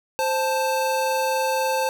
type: tone pair together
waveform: square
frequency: 523.3 / 880.1 Hz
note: C5 / A5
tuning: 0 / 0 cents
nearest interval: major sixth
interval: 900 cents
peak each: -24 dBFS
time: 0.19-1.89 s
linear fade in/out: 0 ms
effects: none